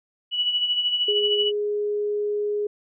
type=tone with tremolo; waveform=sine; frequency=2945 Hz; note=F#7; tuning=9 cents flat; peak=-18 dBFS; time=0.31-1.52 s; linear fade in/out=50 ms; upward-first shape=sine; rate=13 Hz; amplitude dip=55%
type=tone; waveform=sine; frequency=415.3 Hz; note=G#4; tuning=in tune; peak=-22 dBFS; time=1.08-2.67 s; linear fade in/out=5 ms
effects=none